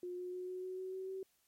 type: tone with pitch steps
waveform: sine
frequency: 357.7 / 361 / 364.4 / 367.8 / 371.2 / 374.6 / 378.1 / 381.6 Hz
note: F4 / F#4 / F#4 / F#4 / F#4 / F#4 / F#4 / G4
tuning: +41 / -43 / -26 / -10 / +6 / +21 / +38 / -47 cents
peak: -40 dBFS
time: 0.03-1.23 s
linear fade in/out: 2 ms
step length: 150 ms
effects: white hiss -75 dBFS RMS until 1.47 s + MP3 64 kbps